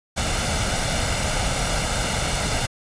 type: noise with comb filter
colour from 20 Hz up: pink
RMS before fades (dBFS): -23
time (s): 0.16-2.67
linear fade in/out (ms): 20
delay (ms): 1.4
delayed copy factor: +0.55
effects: resampled to 22050 Hz